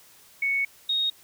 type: tone pair in turn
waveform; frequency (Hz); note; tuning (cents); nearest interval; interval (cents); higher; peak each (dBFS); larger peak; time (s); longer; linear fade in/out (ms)
sine; 2217 / 3736; C#7 / A#7; 0 / +3; major sixth; 903; second; -22; neither; 0.42-0.65 / 0.89-1.1; first; 5
effects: white hiss -54 dBFS RMS until 1.23 s